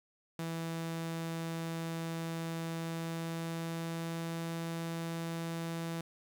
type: tone with pitch glide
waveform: sawtooth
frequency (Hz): 164.81 to 166.05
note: E3 to E3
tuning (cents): 0 to +13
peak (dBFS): -32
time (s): 0.39-6.01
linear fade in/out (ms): 2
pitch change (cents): +13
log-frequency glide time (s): 2.74-4.51
effects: 10-bit